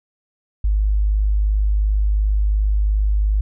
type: tone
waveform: sine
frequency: 51.4 Hz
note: G#1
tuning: 17 cents flat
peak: -14 dBFS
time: 0.64-3.41 s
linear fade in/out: 5 ms
effects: none